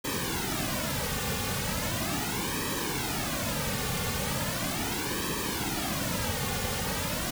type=noise with flanger; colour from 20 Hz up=pink; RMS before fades=-31 dBFS; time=0.04-7.31 s; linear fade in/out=10 ms; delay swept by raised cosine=1.4 to 3.1 ms; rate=0.38 Hz; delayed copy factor=-0.8; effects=none